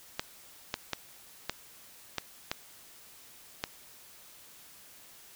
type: clicks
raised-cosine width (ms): 0.2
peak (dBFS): -13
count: 7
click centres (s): 0.195 / 0.741 / 0.933 / 1.496 / 2.183 / 2.515 / 3.639
effects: white hiss -54 dBFS RMS until 5.35 s